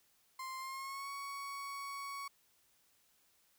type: tone with pitch glide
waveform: 35% pulse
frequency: 1048 to 1116.7 Hz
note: C6 to C#6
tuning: +2 to +12 cents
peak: -40 dBFS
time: 0.39-2.28 s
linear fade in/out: 5 ms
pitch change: +110 cents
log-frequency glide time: 0.58-1.1 s
effects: white hiss -72 dBFS RMS until 3.58 s